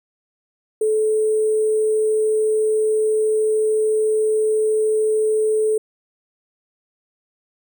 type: tone with sample-and-hold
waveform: sine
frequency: 433.1 Hz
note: A4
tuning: 27 cents flat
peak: -15 dBFS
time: 0.81-5.78 s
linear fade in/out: 5 ms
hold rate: 8820 Hz
effects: none